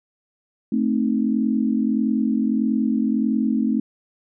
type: chord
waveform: sine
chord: A diminished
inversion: none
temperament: equal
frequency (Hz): 220 / 261.6 / 311.1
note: A3 / C4 / Eb4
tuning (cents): 0 / 0 / 0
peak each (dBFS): -20 / -22 / -26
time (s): 0.72-3.8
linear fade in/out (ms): 5
effects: none